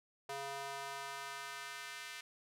square tone with high-pass filter sweep, 138.59 Hz, C#3, in tune, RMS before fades -45 dBFS, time 0.29-2.21 s, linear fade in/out 5 ms, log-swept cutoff 600 to 2000 Hz, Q 1.3, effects low-pass 12000 Hz 12 dB/octave

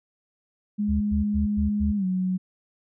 sine tone with pitch glide, 207.7 to 185.04 Hz, G#3 to F#3, 0 to 0 cents, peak -22 dBFS, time 0.78-2.38 s, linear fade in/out 20 ms, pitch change -200 cents, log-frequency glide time 1.96-2.05 s
sine tone bursts, 75 Hz, D2, 37 cents sharp, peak -23 dBFS, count 5, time 0.88-1.926 s, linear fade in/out 20 ms, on 130 ms, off 99 ms
effects none

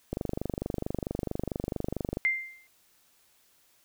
click train, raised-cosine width 2 ms, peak -17 dBFS, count 51, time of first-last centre 0.13-2.171 s, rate 24.5 Hz
sine tone with exponential decay, 2093 Hz, C7, in tune, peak -20 dBFS, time 2.25-2.67 s, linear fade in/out 0 ms, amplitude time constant 90 ms
effects white hiss -65 dBFS RMS until 3.84 s

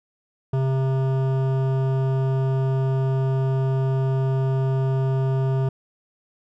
sine tone with hard clipping, 132.9 Hz, C3, 27 cents sharp, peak -21 dBFS, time 0.53-5.69 s, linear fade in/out 5 ms, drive 14 dB, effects none

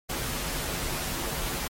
pink noise with comb filter, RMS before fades -31 dBFS, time 0.09-1.68 s, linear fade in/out 10 ms, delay 10 ms, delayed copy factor -0.6, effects MP3 64 kbps

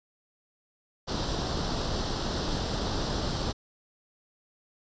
pink noise with comb filter, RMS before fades -30 dBFS, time 1.07-3.53 s, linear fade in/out 20 ms, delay 0.22 ms, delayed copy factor +0.7, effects resampled to 16000 Hz

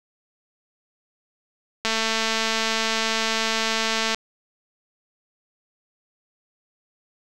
click train, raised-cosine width 0.2 ms, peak -6 dBFS, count 513, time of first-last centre 1.85-4.146 s, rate 223 Hz, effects none

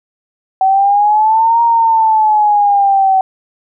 sine exponential two-way sweep, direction up then down, 758 to 937 to 758 Hz, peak -7 dBFS, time 0.61-3.21 s, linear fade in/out 2 ms, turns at 1.62 s, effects none

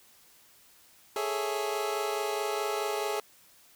25% pulse chord, A major seventh, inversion third, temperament equal, 415.3 / 440 / 554.4 / 659.3 Hz, G#4 / A4 / C#5 / E5, 0 / 0 / 0 / 0 cents, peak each -28 / -33 / -34 / -34 dBFS, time 1.16-3.2 s, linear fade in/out 2 ms, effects white hiss -59 dBFS RMS until 3.75 s

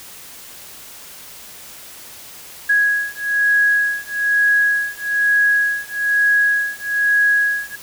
sine beating tone pair, 1661.2 / 1662.3 Hz, G#6 / G#6, 0 / +1 cents, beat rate 1.1 Hz, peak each -17 dBFS, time 2.69-7.76 s, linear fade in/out 10 ms, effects white hiss -38 dBFS RMS until 7.82 s

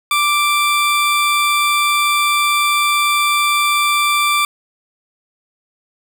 20% pulse tone, 1174.7 Hz, D6, in tune, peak -8 dBFS, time 0.11-4.45 s, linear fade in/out 2 ms, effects none

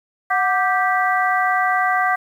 harmonic tone with a mistuned harmonic, 392 Hz, G4, in tune, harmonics 2 / 3 / 4 / 5, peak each -19 / -21 / -22 / -23 dBFS, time 0.3-2.16 s, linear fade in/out 10 ms, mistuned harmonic 2, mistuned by -110 cents, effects 8-bit

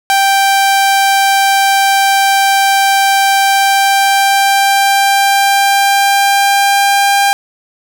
sawtooth tone with pitch glide, 785 to 798.3 Hz, G5 to G5, +2 to +31 cents, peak -4 dBFS, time 0.1-7.33 s, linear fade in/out 0 ms, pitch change +29 cents, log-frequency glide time 3.42-7.12 s, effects none

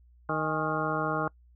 harmonic tone with a mistuned harmonic, 155.56 Hz, D#3, in tune, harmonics 1 / 2 / 3 / 4 / 5 / 7 / 8 / 9, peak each -35 / -35 / -35 / -35 / -35 / -35 / -35 / -35 dBFS, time 0.29-1.28 s, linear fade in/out 2 ms, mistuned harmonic 5, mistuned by +79 cents, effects noise-tail reverb RT60 0.1 s tail -25 dB re dry + added 60 Hz sine -55 dBFS peak until 1.55 s

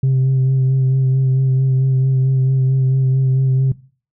sine tone with vibrato, 131.9 Hz, C3, 14 cents sharp, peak -9 dBFS, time 0.03-3.72 s, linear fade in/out 5 ms, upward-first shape sine, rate 4.5 Hz, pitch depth 20 cents each way, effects noise-tail reverb RT60 0.4 s tail -20 dB re dry + tanh soft clip ceiling -10 dBFS

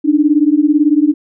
sine beating tone pair, 289.4 / 307.4 Hz, D4 / D#4, -25 / -21 cents, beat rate 18 Hz, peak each -11 dBFS, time 0.04-1.14 s, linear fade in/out 20 ms, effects none

